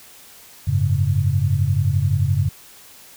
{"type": "chord", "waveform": "sine", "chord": "F# suspended second", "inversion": "none", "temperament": "just", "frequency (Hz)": [92.5, 104.06, 138.75], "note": ["F#2", "G#2", "C#3"], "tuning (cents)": [0, 4, 2], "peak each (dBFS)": -20, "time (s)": [0.67, 2.49], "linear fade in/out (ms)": 10, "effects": ["white hiss -45 dBFS RMS until 3.16 s"]}